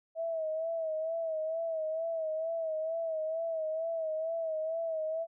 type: tone with vibrato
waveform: sine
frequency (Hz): 645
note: E5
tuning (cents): -38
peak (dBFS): -31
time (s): 0.15-5.27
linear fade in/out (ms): 50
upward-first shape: sine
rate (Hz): 2.2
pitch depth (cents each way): 53
effects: none